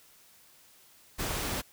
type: noise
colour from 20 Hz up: pink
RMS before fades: -33 dBFS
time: 1.18-1.62 s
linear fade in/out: 20 ms
effects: white hiss -59 dBFS RMS until 1.72 s